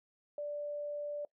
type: tone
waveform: sine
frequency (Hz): 586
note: D5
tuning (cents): -4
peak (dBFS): -36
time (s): 0.38-1.25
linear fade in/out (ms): 2
effects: noise-tail reverb RT60 0.1 s tail -21 dB re dry